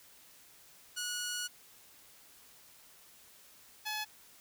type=tone pair in turn; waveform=10% pulse; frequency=1458 / 853.5 Hz; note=F#6 / G#5; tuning=-26 / +47 cents; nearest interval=major sixth; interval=927 cents; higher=first; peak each=-27 dBFS; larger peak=neither; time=0.96-1.48 / 3.85-4.05 s; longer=first; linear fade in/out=20 ms; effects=white hiss -59 dBFS RMS until 4.4 s